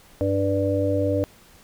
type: harmonic tone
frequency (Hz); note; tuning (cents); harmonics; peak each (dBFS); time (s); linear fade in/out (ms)
98; G2; 0; 1 / 3 / 5 / 6; -25 / -25 / -25 / -25; 0.21-1.24; 0
effects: pink hiss -52 dBFS RMS until 1.63 s